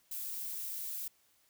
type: noise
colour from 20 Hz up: violet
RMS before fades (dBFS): -40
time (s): 0.11-1.08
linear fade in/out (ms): 5
effects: white hiss -70 dBFS RMS until 1.49 s